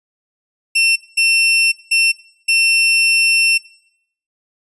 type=tone bursts at uneven times; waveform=sawtooth; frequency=2700 Hz; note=E7; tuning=41 cents sharp; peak=-8 dBFS; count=4; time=0.75-0.96 / 1.17-1.72 / 1.91-2.12 / 2.48-3.58 s; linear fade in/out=10 ms; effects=noise-tail reverb RT60 0.7 s tail -20 dB re dry + resampled to 24000 Hz